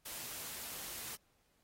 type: noise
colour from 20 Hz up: white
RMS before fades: -45 dBFS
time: 0.05-1.16 s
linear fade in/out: 10 ms
effects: pink hiss -75 dBFS RMS until 1.63 s + AAC 48 kbps